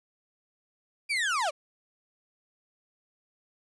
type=linear sweep; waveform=35% pulse; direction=down; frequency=2417 to 535 Hz; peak=-24 dBFS; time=1.09-1.51 s; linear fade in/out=20 ms; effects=resampled to 22050 Hz + 11-bit